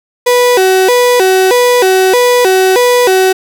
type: tone with vibrato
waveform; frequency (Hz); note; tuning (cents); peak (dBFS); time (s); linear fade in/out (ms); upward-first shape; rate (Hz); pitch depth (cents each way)
35% pulse; 430; A4; -40; -4; 0.26-3.33; 10; square; 1.6; 230
effects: none